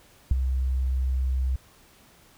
sine tone with ADSR envelope, 64.8 Hz, C2, 16 cents flat, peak -14 dBFS, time 0.31-1.56 s, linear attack 3 ms, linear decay 22 ms, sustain -8 dB, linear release 5 ms, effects pink hiss -56 dBFS RMS until 2.37 s

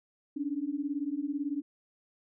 sine beating tone pair, 277.2 / 295.2 Hz, C#4 / D4, 0 / +9 cents, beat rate 18 Hz, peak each -34 / -33 dBFS, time 0.36-1.62 s, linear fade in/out 10 ms, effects none

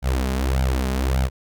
sawtooth tone with flanger, 65.3 Hz, C2, 3 cents flat, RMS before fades -21 dBFS, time 0.02-1.3 s, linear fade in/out 50 ms, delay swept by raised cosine 1.3 to 4.9 ms, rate 1.7 Hz, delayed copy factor +0.85, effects none

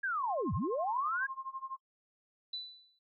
sine linear two-way sweep, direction down then up, 1661.2 to 69.3 to 1661.2 Hz, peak -31 dBFS, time 0.03-1.27 s, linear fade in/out 10 ms, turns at 0.54 s
sine tone with tremolo, 1063 Hz, C6, 27 cents sharp, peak -36 dBFS, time 0.21-1.77 s, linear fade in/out 10 ms, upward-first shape sine, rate 12 Hz, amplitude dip 90%
sine tone with exponential decay, 3982 Hz, B7, 14 cents sharp, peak -35 dBFS, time 2.53-2.99 s, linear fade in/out 5 ms, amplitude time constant 100 ms
effects noise-tail reverb RT60 0.1 s tail -23 dB re dry

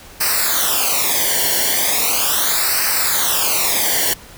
white noise with flanger, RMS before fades -17 dBFS, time 0.2-4.14 s, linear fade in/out 10 ms, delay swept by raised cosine 0.29 to 0.8 ms, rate 0.38 Hz, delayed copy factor -0.9, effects pink hiss -40 dBFS RMS until 4.37 s

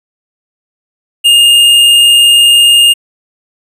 sine tone with tanh clipping, 2829 Hz, F7, 22 cents sharp, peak -4 dBFS, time 1.24-2.94 s, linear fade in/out 20 ms, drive 15 dB, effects resampled to 32000 Hz

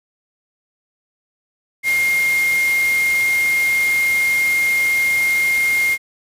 sine tone in noise, 2126 Hz, C7, 27 cents sharp, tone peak -14 dBFS, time 1.83-5.98 s, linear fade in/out 50 ms, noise white, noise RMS -28 dBFS, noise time 1.83-5.98 s, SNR +11 dB, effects resampled to 32000 Hz

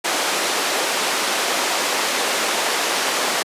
pink band-pass noise, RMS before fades -21 dBFS, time 0.04-3.43 s, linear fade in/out 10 ms, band 440 to 8700 Hz, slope 12 dB/octave, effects high-pass 200 Hz 12 dB/octave + resampled to 32000 Hz

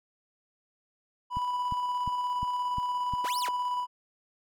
triangle tone with tremolo, 987.8 Hz, B5, in tune, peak -25 dBFS, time 1.3-3.87 s, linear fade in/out 50 ms, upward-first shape square, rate 17 Hz, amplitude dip 25%
click train, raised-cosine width 5 ms, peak -25 dBFS, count 6, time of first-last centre 1.37-3.137 s, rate 2.83 Hz
sawtooth linear two-way sweep, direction up then down, 128.7 to 5588 to 139 Hz, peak -31 dBFS, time 3.24-3.49 s, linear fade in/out 5 ms, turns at 3.39 s
effects none

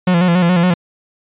45% pulse tone with vibrato, 176.2 Hz, F3, 16 cents sharp, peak -10 dBFS, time 0.07-0.74 s, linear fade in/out 5 ms, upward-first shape square, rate 7.1 Hz, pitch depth 56 cents each way, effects resampled to 8000 Hz

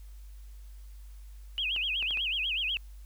sine tone with vibrato, 2858 Hz, F7, 39 cents sharp, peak -28 dBFS, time 1.58-2.77 s, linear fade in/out 0 ms, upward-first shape sine, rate 8.1 Hz, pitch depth 250 cents each way
clicks, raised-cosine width 0.3 ms, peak -27 dBFS, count 4, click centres 1.763 / 2.026 / 2.108 / 2.173 s
effects added 50 Hz sine -44 dBFS peak until 3.05 s + white hiss -64 dBFS RMS until 3.05 s

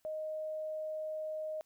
sine tone, 622.3 Hz, D#5, in tune, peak -36 dBFS, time 0.05-1.61 s, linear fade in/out 0 ms, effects white hiss -75 dBFS RMS until 1.65 s

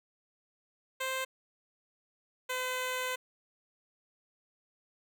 10% pulse tone pair in turn, 523.3 / 509 Hz, C5 / C5, 0 / -48 cents, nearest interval unison, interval 48 cents, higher first, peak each -24 dBFS, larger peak neither, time 1-1.25 / 2.49-3.16 s, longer second, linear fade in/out 10 ms, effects none

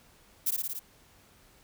violet noise with echo, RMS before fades -27 dBFS, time 0.46-0.51 s, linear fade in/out 10 ms, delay 57 ms, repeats 5, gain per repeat -2 dB, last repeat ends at 0.795 s, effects pink hiss -60 dBFS RMS until 1.63 s

